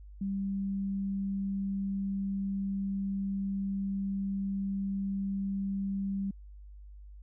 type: tone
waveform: sine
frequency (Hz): 196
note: G3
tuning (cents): 0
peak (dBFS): -30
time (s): 0.21-6.31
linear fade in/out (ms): 5
effects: added 50 Hz sine -46 dBFS peak until 7.22 s